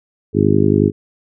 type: harmonic tone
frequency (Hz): 51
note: G#1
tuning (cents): -31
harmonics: 2 / 3 / 4 / 5 / 6 / 7 / 8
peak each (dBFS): -18 / -18 / -18 / -18 / -18 / -18 / -18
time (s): 0.33-0.92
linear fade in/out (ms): 50
effects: none